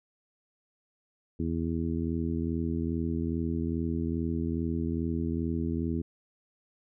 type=harmonic tone; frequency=82.41 Hz; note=E2; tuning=in tune; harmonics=1 / 2 / 3 / 4 / 5; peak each=-33 / -34 / -32 / -35 / -41 dBFS; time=1.39-6.02 s; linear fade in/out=10 ms; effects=none